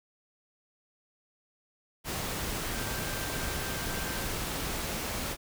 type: tone in noise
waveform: sine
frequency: 1568 Hz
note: G6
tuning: in tune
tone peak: -43 dBFS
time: 2.71-4.3 s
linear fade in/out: 50 ms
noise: pink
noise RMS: -34 dBFS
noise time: 2.04-5.37 s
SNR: -12 dB
effects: none